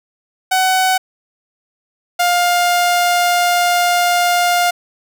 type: tone pair in turn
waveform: sawtooth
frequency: 750 / 705.3 Hz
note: F#5 / F5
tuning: +23 / +17 cents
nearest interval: minor second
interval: 106 cents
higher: first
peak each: -8 dBFS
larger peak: neither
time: 0.51-0.98 / 2.19-4.71 s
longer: second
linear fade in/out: 10 ms
effects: none